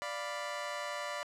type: chord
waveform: 20% pulse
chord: B diminished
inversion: first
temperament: equal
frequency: 587.3 / 698.5 / 987.8 Hz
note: D5 / F5 / B5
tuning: 0 / 0 / 0 cents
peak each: -34 / -39 / -37 dBFS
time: 0.02-1.23 s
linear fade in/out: 0 ms
effects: low-pass 8000 Hz 12 dB/octave